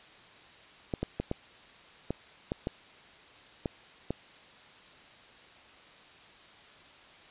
clicks, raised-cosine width 2 ms, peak -17 dBFS, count 9, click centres 0.938 / 1.03 / 1.2 / 1.314 / 2.106 / 2.519 / 2.671 / 3.658 / 4.106 s, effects white hiss -54 dBFS RMS until 7.3 s + resampled to 8000 Hz

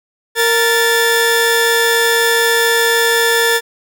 sawtooth tone pair together, 463.6 / 1750.3 Hz, A#4 / A6, -10 / -10 cents, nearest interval octave + major seventh, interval 2300 cents, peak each -10 dBFS, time 0.35-3.61 s, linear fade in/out 50 ms, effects none

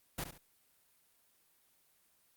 pink noise with echo, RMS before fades -38 dBFS, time 0.18-0.24 s, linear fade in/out 5 ms, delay 70 ms, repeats 2, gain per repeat -9 dB, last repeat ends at 0.38 s, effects white hiss -71 dBFS RMS until 2.36 s + Opus 32 kbps

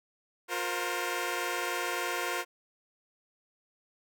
10% pulse chord, F suspended fourth, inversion none, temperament equal with one note detuned, 355.5 / 466.2 / 523.3 Hz, F4 / Bb4 / C5, +31 / 0 / 0 cents, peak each -26 / -27 / -28 dBFS, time 0.48-2.45 s, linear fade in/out 50 ms, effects none

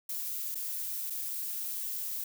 violet noise with dropouts, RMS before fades -36 dBFS, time 0.09-2.24 s, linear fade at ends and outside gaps 5 ms, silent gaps 0.547-0.553 / 1.1-1.103 s, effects none

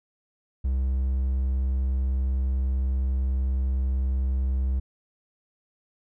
triangle tone, 65.41 Hz, C2, in tune, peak -20 dBFS, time 0.64-4.8 s, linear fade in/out 10 ms, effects none

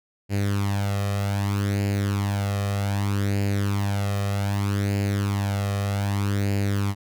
sawtooth tone with flanger, 100.3 Hz, G2, 40 cents sharp, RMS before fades -24 dBFS, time 0.29-6.95 s, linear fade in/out 50 ms, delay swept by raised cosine 0.42 to 1.62 ms, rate 0.64 Hz, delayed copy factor +0.65, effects none

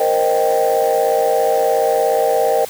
sine chord, C minor seventh, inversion third, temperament equal, 466.2 / 523.3 / 622.3 / 784 Hz, Bb4 / C5 / Eb5 / G5, 0 / 0 / 0 / 0 cents, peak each -17 dBFS, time 0-2.65 s, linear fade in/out 5 ms, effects tanh soft clip ceiling -7 dBFS + white hiss -33 dBFS RMS until 2.69 s

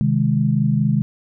sine chord, Ab major, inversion first, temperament equal, 130.81 / 155.56 / 207.7 Hz, C3 / Eb3 / Ab3, 0 / 0 / 0 cents, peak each -19 dBFS, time 0.01-1.02 s, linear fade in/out 0 ms, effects none

